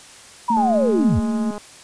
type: linear sweep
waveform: sine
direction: down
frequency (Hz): 987.8 to 55.8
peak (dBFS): -16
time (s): 0.48-1.2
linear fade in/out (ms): 10
type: tone with vibrato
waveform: sine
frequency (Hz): 225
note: A3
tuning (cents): +39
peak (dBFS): -19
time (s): 0.5-1.51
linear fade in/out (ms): 5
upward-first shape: sine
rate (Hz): 2.9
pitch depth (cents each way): 11
type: click train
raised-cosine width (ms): 1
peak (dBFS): -19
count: 211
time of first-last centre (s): 0.57-1.58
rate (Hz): 208
effects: white hiss -43 dBFS RMS until 1.83 s + resampled to 22050 Hz